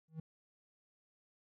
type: tone with exponential growth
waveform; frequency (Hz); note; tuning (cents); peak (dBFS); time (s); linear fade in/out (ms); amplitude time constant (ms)
triangle; 159.5; D#3; +43; -35; 0.08-0.2; 5; 26
effects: none